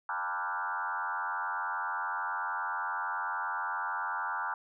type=tone with frequency modulation; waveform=sine; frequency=1174.7 Hz; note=D6; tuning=in tune; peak=-31 dBFS; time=0.09-4.54 s; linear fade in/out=2 ms; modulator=89.4 Hz; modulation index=4; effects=none